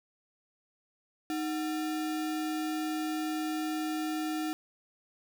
sine tone with sample-and-hold, 311.1 Hz, D#4, in tune, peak -30 dBFS, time 1.3-4.53 s, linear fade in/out 0 ms, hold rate 1050 Hz, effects none

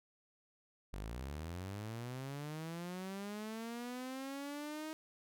sawtooth linear sweep, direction up, 45.83 to 315.6 Hz, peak -38 dBFS, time 0.93-4.93 s, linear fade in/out 0 ms, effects none

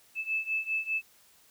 sine beating tone pair, 2618 / 2623 Hz, E7 / E7, -13 / -9 cents, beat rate 5 Hz, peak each -33 / -31 dBFS, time 0.15-1.02 s, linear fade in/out 50 ms, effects white hiss -61 dBFS RMS until 1.5 s

